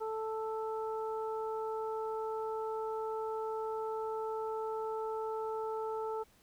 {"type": "harmonic tone", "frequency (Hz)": 440, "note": "A4", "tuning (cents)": 0, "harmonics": [1, 2, 3], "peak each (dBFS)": [-36, -40, -45], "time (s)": [0, 6.24], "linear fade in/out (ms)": 20, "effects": ["pink hiss -66 dBFS RMS until 6.42 s"]}